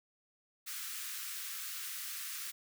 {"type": "high-pass noise", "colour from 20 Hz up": "white", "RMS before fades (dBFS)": -42, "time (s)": [0.66, 2.52], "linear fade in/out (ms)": 20, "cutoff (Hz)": 1200, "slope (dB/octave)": 48, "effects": []}